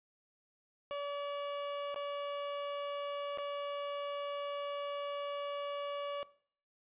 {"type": "tone with dropouts", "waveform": "30% pulse", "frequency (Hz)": 572, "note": "D5", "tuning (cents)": -46, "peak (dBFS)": -34, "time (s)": [0.91, 6.23], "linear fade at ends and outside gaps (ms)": 0, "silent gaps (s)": [[1.944, 1.96], [3.375, 3.384]], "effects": ["noise-tail reverb RT60 0.5 s tail -18 dB re dry", "resampled to 8000 Hz"]}